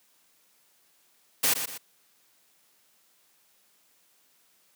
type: noise with echo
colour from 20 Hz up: white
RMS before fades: -23 dBFS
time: 1.43-1.54 s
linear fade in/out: 10 ms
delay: 120 ms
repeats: 2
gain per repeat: -8 dB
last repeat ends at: 1.78 s
effects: white hiss -65 dBFS RMS until 4.75 s + high-pass 150 Hz 12 dB/octave